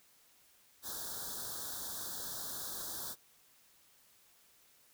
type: band-stop noise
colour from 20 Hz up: white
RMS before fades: -42 dBFS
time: 0.82-3.16 s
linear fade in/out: 50 ms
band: 1700 to 3400 Hz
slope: 96 dB/octave
effects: white hiss -66 dBFS RMS until 4.93 s